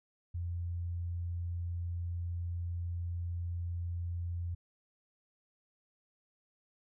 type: tone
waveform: sine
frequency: 86.5 Hz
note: F2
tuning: 16 cents flat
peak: -34 dBFS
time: 0.34-4.55 s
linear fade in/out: 10 ms
effects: none